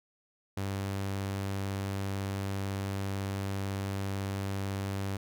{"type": "tone", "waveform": "sawtooth", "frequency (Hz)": 98, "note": "G2", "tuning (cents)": 0, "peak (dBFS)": -28, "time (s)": [0.57, 5.17], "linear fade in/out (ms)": 5, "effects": []}